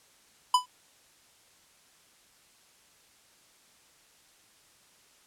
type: tone with exponential decay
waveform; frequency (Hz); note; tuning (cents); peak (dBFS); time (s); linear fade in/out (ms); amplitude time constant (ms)
square; 998; B5; +18; -16; 0.54-0.66; 5; 26
effects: white hiss -61 dBFS RMS until 5.26 s + low-pass 10000 Hz 12 dB/octave